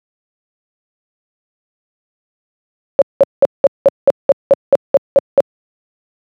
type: tone bursts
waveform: sine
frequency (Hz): 554.4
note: C#5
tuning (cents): 0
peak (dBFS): -3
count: 12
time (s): 2.99-5.404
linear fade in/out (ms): 0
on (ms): 27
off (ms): 190
effects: high-pass 150 Hz 12 dB/octave